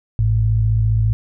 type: tone pair together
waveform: sine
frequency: 54.9 / 109.8 Hz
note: A1 / A2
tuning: -3 / -3 cents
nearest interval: octave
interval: 1200 cents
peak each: -19 / -14 dBFS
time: 0.19-1.13 s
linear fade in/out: 0 ms
effects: none